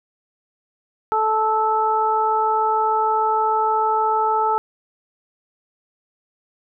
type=harmonic tone; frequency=436.7 Hz; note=A4; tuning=13 cents flat; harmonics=1 / 2 / 3; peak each=-24 / -18 / -22 dBFS; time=1.12-4.58 s; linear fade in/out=0 ms; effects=none